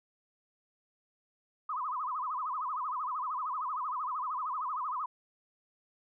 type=tone with vibrato; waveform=sine; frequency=1120 Hz; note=C#6; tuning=18 cents sharp; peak=-32 dBFS; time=1.69-5.06 s; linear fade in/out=5 ms; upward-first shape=sine; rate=13 Hz; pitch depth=230 cents each way; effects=none